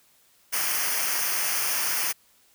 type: noise with comb filter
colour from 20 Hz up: white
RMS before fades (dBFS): -26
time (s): 0.52-2.13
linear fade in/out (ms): 20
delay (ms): 0.26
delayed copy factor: -0.75
effects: white hiss -61 dBFS RMS until 2.54 s